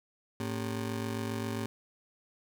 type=ring-modulated tone; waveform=25% pulse; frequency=166.5 Hz; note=E3; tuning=18 cents sharp; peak=-26 dBFS; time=0.4-1.66 s; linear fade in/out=0 ms; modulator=59.5 Hz; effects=none